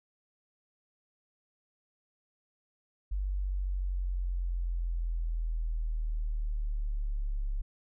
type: exponential sweep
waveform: sine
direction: down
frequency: 48.71 to 34.65 Hz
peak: -29 dBFS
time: 3.11-7.62 s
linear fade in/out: 10 ms
effects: none